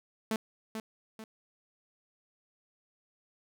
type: tone with echo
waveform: sawtooth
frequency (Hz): 220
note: A3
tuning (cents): 0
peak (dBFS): -25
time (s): 0.31-0.36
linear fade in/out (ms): 2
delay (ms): 440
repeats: 2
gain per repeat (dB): -7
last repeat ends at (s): 1.24
effects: none

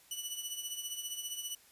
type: tone with tremolo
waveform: 15% pulse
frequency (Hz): 2960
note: F#7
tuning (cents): 0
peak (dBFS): -28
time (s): 0.11-1.55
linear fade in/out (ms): 2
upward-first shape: triangle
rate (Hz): 15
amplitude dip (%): 70
effects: white hiss -62 dBFS RMS until 1.71 s + resampled to 32000 Hz

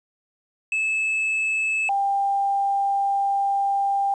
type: tone pair in turn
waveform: triangle / sine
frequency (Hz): 2608 / 794.4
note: E7 / G5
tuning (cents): -19 / +23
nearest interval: octave + major sixth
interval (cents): 2058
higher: first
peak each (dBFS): -19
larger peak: neither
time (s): 0.72-1.89 / 1.89-4.14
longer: second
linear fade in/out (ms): 2
effects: resampled to 22050 Hz + 9-bit

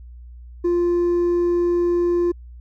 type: tone with hard clipping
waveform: triangle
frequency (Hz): 348.6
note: F4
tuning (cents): -3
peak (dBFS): -15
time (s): 0.64-2.32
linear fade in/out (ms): 10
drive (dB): 1
effects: added 60 Hz sine -37 dBFS peak until 2.6 s

